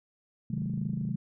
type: chord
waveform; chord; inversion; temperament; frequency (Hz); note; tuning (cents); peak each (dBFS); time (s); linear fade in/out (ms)
sine; Ab dominant seventh; first; equal with one note detuned; 130.81 / 155.56 / 185 / 212.6; C3 / Eb3 / Gb3 / Ab3; 0 / 0 / 0 / +41; -35; 0.5-1.16; 5
type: click train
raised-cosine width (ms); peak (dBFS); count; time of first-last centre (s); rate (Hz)
3; -35; 15; 0.54-1.091; 25.4
effects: none